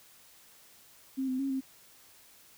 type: tone with pitch steps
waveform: sine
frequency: 265.7 / 257.7 / 273 / 265.6 Hz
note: C4 / C4 / C#4 / C4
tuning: +27 / -26 / -26 / +26 cents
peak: -29 dBFS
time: 1.17-1.61 s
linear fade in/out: 20 ms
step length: 110 ms
effects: white hiss -58 dBFS RMS until 2.57 s